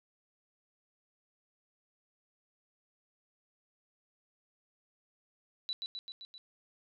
sine tone with echo, 3951 Hz, B7, in tune, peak -33 dBFS, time 5.69-5.73 s, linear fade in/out 0 ms, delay 130 ms, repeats 5, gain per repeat -3 dB, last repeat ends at 6.38 s, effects none

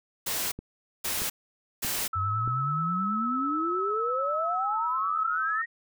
white noise bursts, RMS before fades -30 dBFS, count 3, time 0.26-2.08 s, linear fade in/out 10 ms, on 260 ms, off 520 ms
click train, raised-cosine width 3 ms, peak -25 dBFS, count 4, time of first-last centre 0.59-2.477 s, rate 1.59 Hz
sine tone with vibrato, 1300 Hz, E6, 24 cents flat, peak -27 dBFS, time 2.13-5.62 s, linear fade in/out 5 ms, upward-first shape sine, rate 9.3 Hz, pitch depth 29 cents each way
sine exponential sweep, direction up, 90 to 1905 Hz, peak -29 dBFS, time 2.15-5.66 s, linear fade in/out 20 ms
effects none

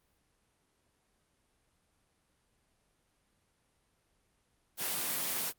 white high-pass noise, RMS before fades -34 dBFS, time 4.77-5.53 s, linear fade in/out 50 ms, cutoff 130 Hz, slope 24 dB/octave, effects pink hiss -74 dBFS RMS until 5.58 s + Opus 32 kbps

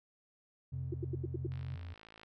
sine tone with tremolo, 130.81 Hz, C3, in tune, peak -37 dBFS, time 0.72-1.76 s, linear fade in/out 10 ms, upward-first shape triangle, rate 3 Hz, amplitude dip 35%
triangle tone with pitch glide, 87 to 86.2 Hz, F2 to F2, -6 to -22 cents, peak -40 dBFS, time 0.72-1.94 s, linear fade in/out 10 ms, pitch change -16 cents, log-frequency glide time 0.89-1.13 s
sine tone bursts, 349.2 Hz, F4, in tune, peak -34 dBFS, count 6, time 0.92-1.466 s, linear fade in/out 5 ms, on 21 ms, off 84 ms
click train, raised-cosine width 0.3 ms, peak -38 dBFS, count 40, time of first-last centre 1.52-2.233 s, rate 54.7 Hz
effects none

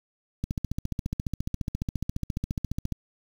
click train, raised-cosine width 5 ms, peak -16 dBFS, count 37, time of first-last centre 0.44-2.923 s, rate 14.5 Hz, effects 7-bit

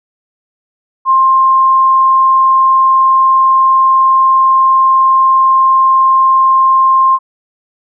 sine tone, 1057 Hz, C6, 17 cents sharp, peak -5 dBFS, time 1.05-7.19 s, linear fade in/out 50 ms, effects none

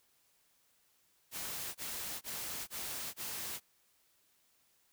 white noise bursts, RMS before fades -41 dBFS, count 5, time 1.31-3.602 s, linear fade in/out 50 ms, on 440 ms, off 23 ms, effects white hiss -72 dBFS RMS until 4.92 s

